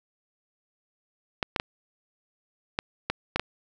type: clicks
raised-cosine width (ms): 0.3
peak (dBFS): -9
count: 7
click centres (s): 1.428 / 1.562 / 1.599 / 2.789 / 3.1 / 3.36 / 3.396
effects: none